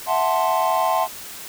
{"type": "chord", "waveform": "triangle", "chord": "F# half-diminished seventh", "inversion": "third", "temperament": "equal", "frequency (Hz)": [659.3, 740, 880, 1046.5], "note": ["E5", "F#5", "A5", "C6"], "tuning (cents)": [0, 0, 0, 0], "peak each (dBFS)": -21, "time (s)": [0.06, 1.08], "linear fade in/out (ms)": 50, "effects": ["white hiss -36 dBFS RMS until 1.48 s"]}